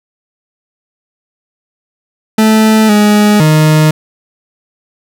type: tone with pitch steps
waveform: 40% pulse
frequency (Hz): 218.5 / 208.9 / 154.7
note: A3 / G#3 / D#3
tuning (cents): -12 / +10 / -10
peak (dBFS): -4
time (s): 2.38-3.91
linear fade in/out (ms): 5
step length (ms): 510
effects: none